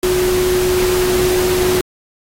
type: tone in noise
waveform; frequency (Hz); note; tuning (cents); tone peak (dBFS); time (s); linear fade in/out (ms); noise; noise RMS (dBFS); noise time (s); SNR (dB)
sine; 365.3; F#4; -22; -13; 0.03-1.81; 2; pink; -21; 0.03-1.81; +5
effects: AAC 48 kbps